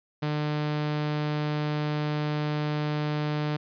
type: tone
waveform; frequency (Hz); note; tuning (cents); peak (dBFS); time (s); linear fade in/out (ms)
sawtooth; 150; D3; +37; -22; 0.22-3.57; 10
effects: resampled to 11025 Hz